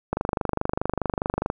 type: click train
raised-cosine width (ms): 1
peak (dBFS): -9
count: 35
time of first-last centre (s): 0.13-1.501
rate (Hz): 24.8
effects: none